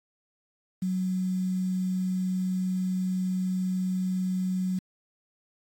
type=tone with quantisation; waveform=sine; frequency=185.4 Hz; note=F#3; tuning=4 cents sharp; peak=-25 dBFS; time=0.82-4.79 s; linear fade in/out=5 ms; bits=8; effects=AAC 64 kbps